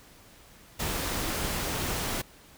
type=noise; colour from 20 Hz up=pink; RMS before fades=-31 dBFS; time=0.79-2.22 s; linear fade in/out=10 ms; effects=pink hiss -54 dBFS RMS until 2.57 s